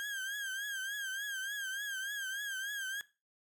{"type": "tone with vibrato", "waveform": "35% pulse", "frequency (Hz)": 1604, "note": "G6", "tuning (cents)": 39, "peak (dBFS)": -35, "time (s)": [0, 3.01], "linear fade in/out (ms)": 0, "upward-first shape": "triangle", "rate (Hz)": 3.4, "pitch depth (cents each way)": 96, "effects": ["noise-tail reverb RT60 0.3 s tail -18 dB re dry"]}